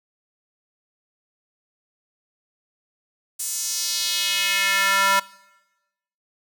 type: tone with high-pass filter sweep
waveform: square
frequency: 195.9 Hz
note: G3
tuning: 1 cent flat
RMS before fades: -22 dBFS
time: 3.39-5.2 s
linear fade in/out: 10 ms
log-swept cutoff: 8500 to 1100 Hz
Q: 1.9
effects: noise-tail reverb RT60 1.0 s tail -21 dB re dry